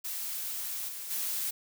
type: noise with level steps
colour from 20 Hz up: blue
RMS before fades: -36 / -40 / -33 dBFS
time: 0.04-1.51 s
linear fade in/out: 10 ms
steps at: 0.88 / 1.1 s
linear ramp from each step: 10 ms
effects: none